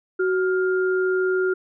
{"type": "tone pair together", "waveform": "sine", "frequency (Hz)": [372.6, 1406.8], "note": ["F#4", "F6"], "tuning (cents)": [12, 12], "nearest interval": "octave + major seventh", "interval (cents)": 2300, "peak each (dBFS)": [-19, -26], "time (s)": [0.19, 1.54], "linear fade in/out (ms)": 10, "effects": []}